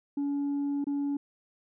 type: tone with dropouts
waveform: sine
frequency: 283.9 Hz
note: C#4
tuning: 41 cents sharp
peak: -25 dBFS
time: 0.17-1.17 s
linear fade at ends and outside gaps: 5 ms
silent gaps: 0.843-0.868 s
effects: tanh soft clip ceiling -26 dBFS